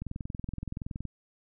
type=click train; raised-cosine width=5 ms; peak=-23 dBFS; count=23; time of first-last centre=0.02-1.053 s; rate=21.3 Hz; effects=none